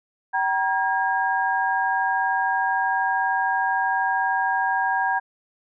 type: tone cluster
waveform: sine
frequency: 769 / 948 / 1624 Hz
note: G5 / A#5 / G#6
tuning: -33 / +29 / -39 cents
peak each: -24 dBFS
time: 0.33-5.2 s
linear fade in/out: 20 ms
effects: none